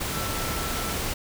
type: tone in noise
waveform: sine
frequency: 1333 Hz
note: E6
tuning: 19 cents sharp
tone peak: -36 dBFS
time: 0.12-0.94 s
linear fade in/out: 10 ms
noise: pink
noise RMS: -29 dBFS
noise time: 0-1.14 s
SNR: -10 dB
effects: none